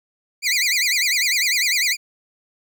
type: tone with vibrato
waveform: 20% pulse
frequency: 2187 Hz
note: C#7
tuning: 24 cents flat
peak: -12 dBFS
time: 0.42-1.97 s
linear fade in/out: 50 ms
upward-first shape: sine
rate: 10 Hz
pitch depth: 200 cents each way
effects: none